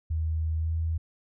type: tone with pitch glide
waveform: sine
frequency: 79.7 to 81.28 Hz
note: D#2 to E2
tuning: +42 to -24 cents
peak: -25 dBFS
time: 0.1-0.98 s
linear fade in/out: 10 ms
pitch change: +34 cents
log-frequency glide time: 0.57-0.73 s
effects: none